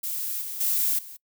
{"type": "noise with level steps", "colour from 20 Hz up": "violet", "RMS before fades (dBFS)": [-30, -34, -24, -42], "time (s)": [0.03, 1.17], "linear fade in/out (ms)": 10, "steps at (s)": [0.41, 0.6, 0.98], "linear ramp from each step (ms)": 10, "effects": ["noise-tail reverb RT60 0.1 s tail -25 dB re dry"]}